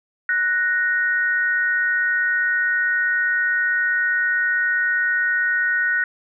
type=tone pair together; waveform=sine; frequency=1480 / 1864.7 Hz; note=F#6 / A#6; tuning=0 / 0 cents; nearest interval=major third; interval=400 cents; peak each=-19 / -21 dBFS; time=0.29-6.04 s; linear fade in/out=2 ms; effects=none